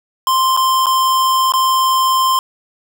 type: tone with dropouts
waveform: square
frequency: 1046.5 Hz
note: C6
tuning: in tune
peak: -12 dBFS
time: 0.27-2.39 s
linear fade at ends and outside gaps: 1 ms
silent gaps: 0.566-0.573 / 0.859-0.867 / 1.521-1.537 s
effects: none